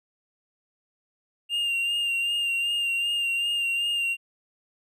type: tone with vibrato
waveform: triangle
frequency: 2794 Hz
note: F7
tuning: in tune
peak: -22 dBFS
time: 1.49-4.17 s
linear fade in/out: 50 ms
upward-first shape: sine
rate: 2.6 Hz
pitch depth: 28 cents each way
effects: none